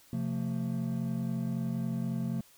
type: chord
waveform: triangle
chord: F major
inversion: second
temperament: equal with one note detuned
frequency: 130.81 / 174.61 / 225.3 Hz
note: C3 / F3 / A3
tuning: 0 / 0 / +41 cents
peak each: -33 / -33 / -32 dBFS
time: 0.13-2.41 s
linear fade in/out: 2 ms
effects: white hiss -60 dBFS RMS until 2.57 s